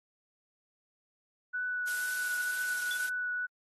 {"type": "tone with vibrato", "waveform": "sine", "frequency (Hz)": 1481, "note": "F#6", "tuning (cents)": 1, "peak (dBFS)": -31, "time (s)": [1.53, 3.47], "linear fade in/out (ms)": 20, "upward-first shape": "triangle", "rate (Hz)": 2.1, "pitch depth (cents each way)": 13}
{"type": "noise", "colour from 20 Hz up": "blue", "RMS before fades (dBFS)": -38, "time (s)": [1.87, 3.09], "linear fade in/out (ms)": 5}
{"type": "tone with exponential decay", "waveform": "sine", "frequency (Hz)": 3443, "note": "A7", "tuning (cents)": -38, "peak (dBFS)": -33, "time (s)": [2.91, 3.02], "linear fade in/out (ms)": 0, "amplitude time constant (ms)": 22}
{"effects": ["AAC 32 kbps"]}